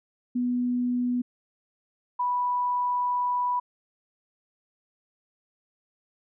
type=tone pair in turn; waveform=sine; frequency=246.1 / 984.4 Hz; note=B3 / B5; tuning=-6 / -6 cents; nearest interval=2 octaves; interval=2400 cents; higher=second; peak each=-23 dBFS; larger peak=neither; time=0.35-1.22 / 2.19-3.6 s; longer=second; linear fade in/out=10 ms; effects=none